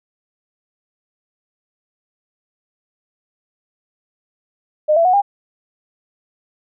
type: tone with pitch steps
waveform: sine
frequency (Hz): 610 / 669.1 / 733.8 / 804.9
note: D#5 / E5 / F#5 / G5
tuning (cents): -34 / +26 / -15 / +46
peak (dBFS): -10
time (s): 4.88-5.22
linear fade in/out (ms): 20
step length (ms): 85
effects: none